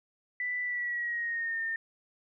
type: tone with pitch glide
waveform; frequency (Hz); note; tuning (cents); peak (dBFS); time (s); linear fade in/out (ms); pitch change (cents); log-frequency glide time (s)
sine; 1981 to 1816.6; B6 to A#6; +5 to -45; -30; 0.4-1.76; 2; -150; 0.62-1.61
effects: none